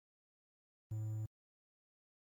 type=tone with quantisation; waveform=triangle; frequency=108.6 Hz; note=A2; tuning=22 cents flat; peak=-36 dBFS; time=0.91-1.26 s; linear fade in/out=5 ms; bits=11; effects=Opus 32 kbps